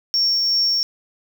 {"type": "tone with tremolo", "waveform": "triangle", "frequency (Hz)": 5490, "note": "F8", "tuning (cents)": -31, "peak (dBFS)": -12, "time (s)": [0.14, 0.83], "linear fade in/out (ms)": 0, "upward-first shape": "triangle", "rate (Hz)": 2.7, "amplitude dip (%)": 30, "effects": ["tanh soft clip ceiling -12 dBFS", "8-bit"]}